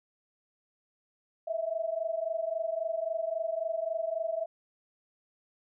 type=tone pair together; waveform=sine; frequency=641 / 664.7 Hz; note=E5 / E5; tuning=-49 / +14 cents; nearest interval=minor second; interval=63 cents; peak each=-33 / -32 dBFS; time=1.47-4.46 s; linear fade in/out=10 ms; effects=none